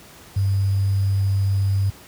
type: tone with sample-and-hold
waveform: sine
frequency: 98 Hz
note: G2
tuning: in tune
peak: -16 dBFS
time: 0.36-1.9 s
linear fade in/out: 5 ms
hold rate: 4900 Hz
effects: pink hiss -45 dBFS RMS until 2.07 s + high-pass 60 Hz 12 dB/octave